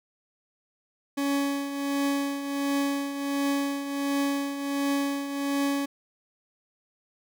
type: tone with tremolo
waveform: 40% pulse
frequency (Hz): 280.2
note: C#4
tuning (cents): +19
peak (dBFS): -22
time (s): 1.17-5.86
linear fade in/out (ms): 10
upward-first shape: triangle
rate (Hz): 1.4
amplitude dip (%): 65
effects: none